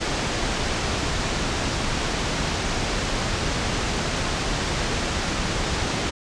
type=low-pass noise; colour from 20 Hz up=pink; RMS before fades=-25 dBFS; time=0-6.11 s; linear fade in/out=20 ms; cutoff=7000 Hz; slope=24 dB/octave; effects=resampled to 22050 Hz